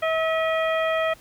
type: harmonic tone with a mistuned harmonic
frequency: 644 Hz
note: E5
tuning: 41 cents flat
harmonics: 1 / 2 / 3 / 4 / 5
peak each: -22 / -28 / -29 / -33 / -36 dBFS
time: 0.02-1.14 s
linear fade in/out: 10 ms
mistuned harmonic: 4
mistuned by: -78 cents
effects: pink hiss -51 dBFS RMS until 1.2 s